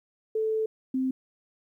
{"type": "tone pair in turn", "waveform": "sine", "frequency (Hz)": [438.6, 260.8], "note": ["A4", "C4"], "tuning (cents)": [-6, -5], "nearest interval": "major sixth", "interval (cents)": 899, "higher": "first", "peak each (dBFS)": [-24, -24], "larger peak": "neither", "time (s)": [[0.35, 0.66], [0.94, 1.11]], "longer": "first", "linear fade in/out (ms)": 5, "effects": ["11-bit"]}